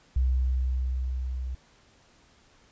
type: tone with level ramp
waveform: sine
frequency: 63.8 Hz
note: C2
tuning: 43 cents flat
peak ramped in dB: -20 to -30 dBFS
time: 0.16-1.55 s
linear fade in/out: 5 ms
effects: pink hiss -60 dBFS RMS until 2.71 s + resampled to 16000 Hz